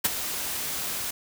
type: noise with ADSR envelope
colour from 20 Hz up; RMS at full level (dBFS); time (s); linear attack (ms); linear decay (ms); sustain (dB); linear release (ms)
white; -20; 0.04-1.11; 12; 24; -11; 7
effects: none